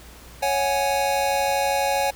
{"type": "chord", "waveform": "square", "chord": "C# suspended fourth", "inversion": "none", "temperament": "just", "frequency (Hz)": [554.4, 739.2, 831.5], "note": ["C#5", "F#5", "G#5"], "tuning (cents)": [0, -2, 2], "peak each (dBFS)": [-25, -27, -24], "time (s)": [0.42, 2.11], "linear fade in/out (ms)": 10, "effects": ["added 60 Hz sine -45 dBFS peak until 2.15 s", "pink hiss -46 dBFS RMS until 2.15 s"]}